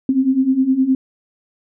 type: beating tone pair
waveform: sine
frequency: 256.9 / 266.6 Hz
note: C4 / C4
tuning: -32 / +33 cents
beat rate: 9.7 Hz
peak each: -18 / -14 dBFS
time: 0.09-0.95 s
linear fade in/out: 2 ms
effects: none